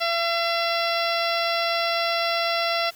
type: harmonic tone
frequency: 677 Hz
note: E5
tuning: 46 cents sharp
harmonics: 1 / 2 / 3 / 4 / 5 / 6 / 7 / 8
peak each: -25 / -28 / -30 / -31 / -32 / -33 / -33 / -34 dBFS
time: 0-2.91 s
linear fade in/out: 20 ms
effects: white hiss -49 dBFS RMS until 2.95 s